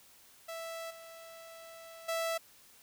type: tone with level steps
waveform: sawtooth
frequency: 659.3 Hz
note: E5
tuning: in tune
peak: -36 / -45 / -28 dBFS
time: 0.48-2.38 s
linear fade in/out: 10 ms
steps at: 0.9 / 2.08 s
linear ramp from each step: 10 ms
effects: white hiss -60 dBFS RMS until 2.82 s